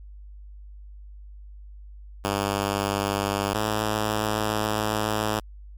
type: tone pair in turn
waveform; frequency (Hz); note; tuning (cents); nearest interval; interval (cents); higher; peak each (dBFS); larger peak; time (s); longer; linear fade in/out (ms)
5% pulse; 100 / 107.18; G2 / A2; +35 / -45; minor second; 120; second; -12; neither; 2.24-3.54 / 3.54-5.4; second; 10
effects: added 50 Hz sine -40 dBFS peak until 5.77 s + MP3 96 kbps